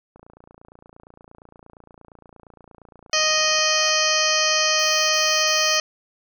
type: click train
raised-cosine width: 1 ms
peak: -32 dBFS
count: 99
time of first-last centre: 0.16-3.587 s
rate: 28.6 Hz
type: tone with exponential growth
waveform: sawtooth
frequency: 727 Hz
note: F#5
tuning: 31 cents flat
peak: -34 dBFS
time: 3.11-3.9 s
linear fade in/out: 5 ms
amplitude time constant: 170 ms
type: harmonic tone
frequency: 622.3 Hz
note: D#5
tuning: in tune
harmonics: 1 / 2 / 3 / 4 / 5 / 7 / 8 / 9 / 10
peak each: -26 / -26 / -26 / -26 / -26 / -26 / -26 / -26 / -26 dBFS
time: 3.13-5.8 s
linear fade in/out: 2 ms
type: noise bursts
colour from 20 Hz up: blue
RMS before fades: -44 dBFS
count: 3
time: 4.79-5.772 s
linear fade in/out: 0 ms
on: 300 ms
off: 41 ms
effects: none